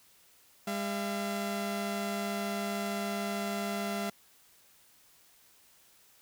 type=tone pair together; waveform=sawtooth; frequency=202.2 / 680 Hz; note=G#3 / F5; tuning=-46 / -46 cents; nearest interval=octave + major sixth; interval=2100 cents; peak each=-30 / -32 dBFS; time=0.67-4.1 s; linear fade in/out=5 ms; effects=white hiss -62 dBFS RMS until 6.21 s